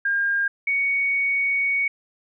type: tone pair in turn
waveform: sine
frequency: 1610 / 2233 Hz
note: G6 / C#7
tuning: +46 / +12 cents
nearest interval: tritone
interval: 566 cents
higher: second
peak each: -19 dBFS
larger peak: neither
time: 0.05-0.48 / 0.67-1.88 s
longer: second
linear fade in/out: 5 ms
effects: none